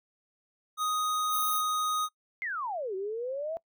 square tone, 1247 Hz, D#6, 3 cents sharp, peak -28 dBFS, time 0.77-2.09 s, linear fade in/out 50 ms
white high-pass noise, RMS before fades -34 dBFS, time 1.29-1.63 s, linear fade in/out 50 ms, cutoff 9100 Hz, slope 96 dB/octave
sine exponential two-way sweep, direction down then up, 2165 to 370.5 to 673 Hz, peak -31 dBFS, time 2.42-3.57 s, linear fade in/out 0 ms, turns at 2.95 s
effects noise-tail reverb RT60 0.1 s tail -24 dB re dry

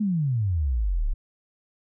sine exponential sweep, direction down, 220 to 31.18 Hz, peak -21 dBFS, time 0-1.14 s, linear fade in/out 10 ms, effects none

